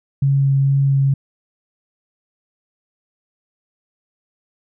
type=tone with vibrato; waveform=sine; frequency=137.6 Hz; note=C#3; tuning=12 cents flat; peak=-12 dBFS; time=0.22-1.14 s; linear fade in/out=5 ms; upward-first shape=sine; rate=2.2 Hz; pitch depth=9 cents each way; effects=none